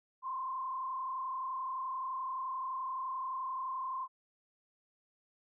sine tone with frequency modulation, 1046.5 Hz, C6, in tune, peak -35 dBFS, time 0.22-4.08 s, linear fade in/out 50 ms, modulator 31.6 Hz, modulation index 1, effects none

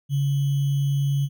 sine tone with sample-and-hold, 140 Hz, C#3, 18 cents sharp, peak -19 dBFS, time 0.09-1.29 s, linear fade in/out 50 ms, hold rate 3150 Hz, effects none

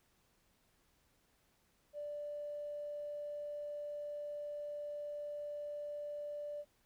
triangle tone with tanh clipping, 587.3 Hz, D5, in tune, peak -40 dBFS, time 1.93-6.65 s, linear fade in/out 50 ms, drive 2 dB, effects pink hiss -74 dBFS RMS until 6.85 s

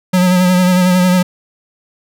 square tone with vibrato, 181.8 Hz, F#3, 30 cents flat, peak -9 dBFS, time 0.13-1.23 s, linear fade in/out 10 ms, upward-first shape sine, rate 11 Hz, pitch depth 32 cents each way, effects none

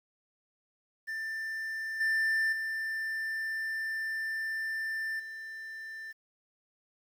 triangle tone with level steps, 1781 Hz, A6, 21 cents sharp, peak -32 / -24 / -30 / -38 dBFS, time 1.07-6.13 s, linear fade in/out 20 ms, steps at 2 / 2.52 / 5.19 s, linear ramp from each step 10 ms, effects 10-bit

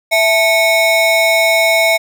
square ring-modulated tone, 770 Hz, G5, 31 cents flat, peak -7 dBFS, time 0.11-1.98 s, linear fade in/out 20 ms, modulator 1430 Hz, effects none

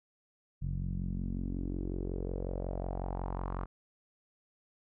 sawtooth tone with low-pass filter sweep, 45.47 Hz, F#1, 29 cents flat, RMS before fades -36 dBFS, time 0.61-3.66 s, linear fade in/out 20 ms, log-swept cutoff 140 to 1200 Hz, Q 3.3, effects none

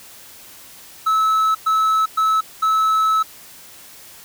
triangle tone bursts at uneven times, 1300 Hz, E6, 24 cents flat, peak -12 dBFS, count 4, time 1.06-1.55 / 1.66-2.06 / 2.17-2.41 / 2.62-3.23 s, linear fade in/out 10 ms, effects white hiss -42 dBFS RMS until 4.24 s

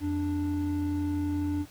triangle tone pair together, 87.24 / 293.7 Hz, F2 / D4, -1 / 0 cents, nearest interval octave + major sixth, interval 2101 cents, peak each -30 / -26 dBFS, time 0-1.66 s, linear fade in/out 50 ms, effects pink hiss -53 dBFS RMS until 1.7 s

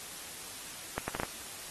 accelerating click train, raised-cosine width 0.5 ms, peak -17 dBFS, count 5, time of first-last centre 0.98-1.233 s, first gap 100 ms, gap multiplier 0.7, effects white hiss -44 dBFS RMS until 1.7 s + AAC 32 kbps

